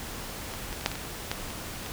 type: clicks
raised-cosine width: 0.2 ms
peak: -21 / -19 / -22 / -6 / -17 / -19 / -11 / -23 / -20 dBFS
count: 9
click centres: 0.538 / 0.728 / 0.811 / 0.861 / 0.916 / 0.955 / 1.315 / 1.504 / 1.862 s
effects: pink hiss -38 dBFS RMS until 1.92 s